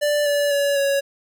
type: tone with pitch steps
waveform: square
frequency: 588 / 577.6 / 567.3 / 557.2 Hz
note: D5 / D5 / C#5 / C#5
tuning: +2 / -29 / +40 / +9 cents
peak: -18 dBFS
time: 0.01-1.01 s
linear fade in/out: 20 ms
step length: 250 ms
effects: none